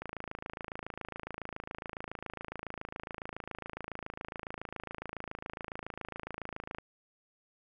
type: click train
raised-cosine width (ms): 0.5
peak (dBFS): -24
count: 185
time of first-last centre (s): 0.02-6.785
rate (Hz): 27.2
effects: none